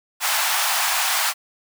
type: high-pass noise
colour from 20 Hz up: pink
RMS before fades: -21 dBFS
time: 0.2-1.34 s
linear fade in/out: 50 ms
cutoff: 720 Hz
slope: 48 dB/octave
effects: none